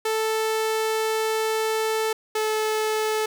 sawtooth tone pair in turn, 440 / 433.7 Hz, A4 / A4, 0 / -25 cents, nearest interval unison, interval 25 cents, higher first, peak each -18 dBFS, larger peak neither, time 0.05-2.13 / 2.35-3.26 s, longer first, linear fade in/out 5 ms, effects none

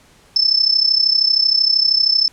sine tone with amplitude modulation, 5274 Hz, E8, in tune, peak -8 dBFS, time 0.36-2.28 s, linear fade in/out 2 ms, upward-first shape sine, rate 32.9 Hz, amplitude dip 80%, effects pink hiss -50 dBFS RMS until 2.32 s + low-pass 10000 Hz 12 dB/octave

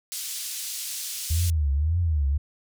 white band-pass noise, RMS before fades -33 dBFS, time 0.12-1.5 s, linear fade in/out 0 ms, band 3700 to 11000 Hz, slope 12 dB/octave
sine tone with vibrato, 77.78 Hz, D#2, in tune, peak -20 dBFS, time 1.3-2.38 s, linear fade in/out 10 ms, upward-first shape triangle, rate 1.8 Hz, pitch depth 240 cents each way
effects none

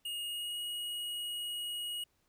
square tone with pitch glide, 2859 to 2894 Hz, F7 to F#7, +40 to -39 cents, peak -37 dBFS, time 0.05-2.04 s, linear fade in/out 5 ms, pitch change +21 cents, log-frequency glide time 0.25-0.6 s, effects pink hiss -75 dBFS RMS until 2.28 s

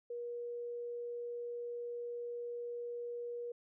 sine tone, 478.1 Hz, A#4, 44 cents sharp, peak -39 dBFS, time 0.1-3.52 s, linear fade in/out 5 ms, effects none

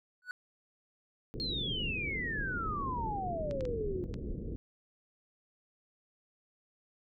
triangle tone with exponential growth, 1480 Hz, F#6, in tune, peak -31 dBFS, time 0.22-0.31 s, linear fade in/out 1 ms, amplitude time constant 19 ms
pink low-pass noise, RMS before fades -39 dBFS, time 1.34-4.56 s, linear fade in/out 0 ms, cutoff 470 Hz, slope 48 dB/octave
sine exponential sweep, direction down, 4315 to 347.8 Hz, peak -34 dBFS, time 1.4-4.04 s, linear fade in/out 0 ms
clicks, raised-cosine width 0.2 ms, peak -30 dBFS, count 4, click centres 3.511 / 3.608 / 3.653 / 4.141 s
effects none

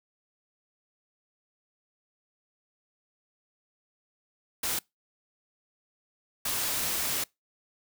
white noise bursts at uneven times, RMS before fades -30 dBFS, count 2, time 4.63-4.79 / 6.45-7.24 s, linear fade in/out 5 ms, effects noise-tail reverb RT60 0.2 s tail -25 dB re dry

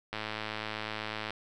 click train, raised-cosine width 0.3 ms, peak -19 dBFS, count 128, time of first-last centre 0.13-1.306 s, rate 108 Hz, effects none

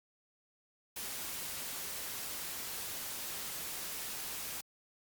white noise, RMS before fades -41 dBFS, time 0.96-4.61 s, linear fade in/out 5 ms, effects Opus 48 kbps

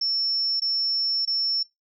sine tone with dropouts, 5400 Hz, E8, 41 cents sharp, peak -22 dBFS, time 0.01-1.63 s, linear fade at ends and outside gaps 5 ms, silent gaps 0.599-0.618 / 1.252-1.274 s, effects noise-tail reverb RT60 0.2 s tail -24 dB re dry

